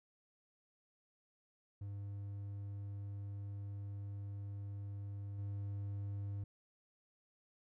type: tone with level steps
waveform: triangle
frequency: 100.5 Hz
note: G2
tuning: 44 cents sharp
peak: -40 / -37 dBFS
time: 1.81-6.44 s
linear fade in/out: 5 ms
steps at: 5.38 s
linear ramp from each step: 10 ms
effects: none